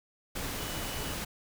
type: tone in noise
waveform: sine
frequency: 2960 Hz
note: F#7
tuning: in tune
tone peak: -46 dBFS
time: 0.58-1.14 s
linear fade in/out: 10 ms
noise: pink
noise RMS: -36 dBFS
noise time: 0.35-1.25 s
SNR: -13 dB
effects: none